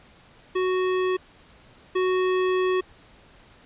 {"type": "tone pair in turn", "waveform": "square", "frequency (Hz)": [370, 370], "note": ["F#4", "F#4"], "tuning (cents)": [0, 0], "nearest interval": "unison", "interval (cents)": 0, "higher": "neither", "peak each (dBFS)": [-22, -21], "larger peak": "second", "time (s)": [[0.55, 1.17], [1.95, 2.81]], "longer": "second", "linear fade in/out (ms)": 10, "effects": ["pink hiss -53 dBFS RMS until 3.65 s", "resampled to 8000 Hz"]}